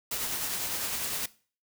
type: noise with tremolo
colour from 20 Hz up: white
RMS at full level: -31 dBFS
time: 0.11-1.26 s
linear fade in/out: 5 ms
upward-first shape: triangle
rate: 9.9 Hz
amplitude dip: 35%
effects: noise-tail reverb RT60 0.4 s tail -19 dB re dry